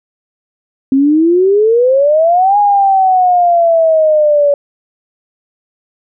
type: exponential two-way sweep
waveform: sine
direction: up then down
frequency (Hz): 263.2 to 829 to 568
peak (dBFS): -6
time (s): 0.92-4.54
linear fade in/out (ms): 2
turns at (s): 2.58
effects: none